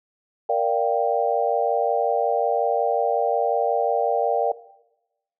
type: chord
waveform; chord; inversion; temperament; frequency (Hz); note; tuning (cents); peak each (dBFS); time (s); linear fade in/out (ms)
sine; G minor seventh; first; equal; 466.2 / 587.3 / 698.5 / 784; Bb4 / D5 / F5 / G5; 0 / 0 / 0 / 0; -24; 0.49-4.52; 5
effects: noise-tail reverb RT60 0.9 s tail -17 dB re dry